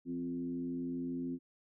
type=tone with frequency modulation; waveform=sine; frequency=260 Hz; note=C4; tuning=11 cents flat; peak=-35 dBFS; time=0.05-1.39 s; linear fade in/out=50 ms; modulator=87 Hz; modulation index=0.7; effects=none